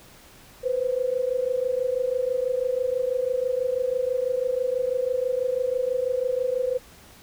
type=tone pair together; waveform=sine; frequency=493.9 / 520 Hz; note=B4 / C5; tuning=0 / -11 cents; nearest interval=minor second; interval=89 cents; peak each=-25 dBFS; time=0.63-6.79 s; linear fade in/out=20 ms; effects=pink hiss -50 dBFS RMS until 7.22 s